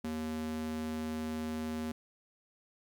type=tone with high-pass filter; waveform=square; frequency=78.5 Hz; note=D#2; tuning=16 cents sharp; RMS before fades=-37 dBFS; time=0.04-1.92 s; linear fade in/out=5 ms; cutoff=180 Hz; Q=8.1; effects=12-bit